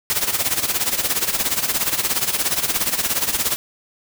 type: noise with tremolo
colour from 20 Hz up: white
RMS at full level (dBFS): -18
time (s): 0.1-3.56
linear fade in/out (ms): 0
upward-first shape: sine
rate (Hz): 17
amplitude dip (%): 75
effects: none